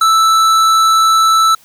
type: tone with hard clipping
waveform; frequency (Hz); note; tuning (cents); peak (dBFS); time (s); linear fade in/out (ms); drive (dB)
sine; 1318.5; E6; 0; -9; 0.01-1.55; 5; 13
effects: white hiss -47 dBFS RMS until 1.64 s